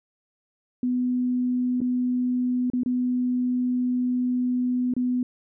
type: tone with dropouts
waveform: sine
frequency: 249.2 Hz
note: B3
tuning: 16 cents sharp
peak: -21 dBFS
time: 0.83-5.23 s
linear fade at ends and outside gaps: 2 ms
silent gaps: 1.805-1.815 / 2.701-2.734 / 2.834-2.86 / 4.938-4.965 s
effects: none